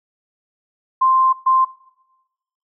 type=tone bursts at uneven times; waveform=sine; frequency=1046.5 Hz; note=C6; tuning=in tune; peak=-11 dBFS; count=2; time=1.01-1.33 / 1.46-1.65 s; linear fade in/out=10 ms; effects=noise-tail reverb RT60 1.0 s tail -21 dB re dry